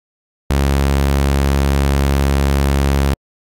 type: tone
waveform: sawtooth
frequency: 69.3 Hz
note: C#2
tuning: in tune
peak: -8 dBFS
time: 0.5-3.14 s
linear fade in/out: 5 ms
effects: AAC 64 kbps